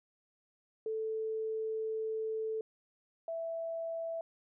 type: tone pair in turn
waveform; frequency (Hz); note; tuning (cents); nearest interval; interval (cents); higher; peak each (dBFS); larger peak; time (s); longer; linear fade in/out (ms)
sine; 440 / 660.5; A4 / E5; 0 / +3; perfect fifth; 703; second; -33 / -35; first; 0.86-2.61 / 3.28-4.21; first; 2
effects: none